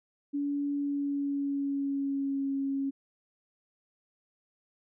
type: tone with pitch glide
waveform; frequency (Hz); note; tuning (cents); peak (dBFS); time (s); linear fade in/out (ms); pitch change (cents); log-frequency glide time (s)
sine; 285.4 to 274.1; D4 to C#4; -49 to -19; -28; 0.33-2.91; 20; -70; 0.73-2.53
effects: none